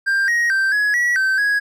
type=tone with pitch steps; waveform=triangle; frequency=1588 / 1883 / 1565 / 1680 / 1933 / 1547 / 1660 Hz; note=G6 / A#6 / G6 / G#6 / B6 / G6 / G#6; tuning=+22 / +17 / -3 / +19 / -38 / -23 / -1 cents; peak=-13 dBFS; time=0.06-1.6 s; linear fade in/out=20 ms; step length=220 ms; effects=none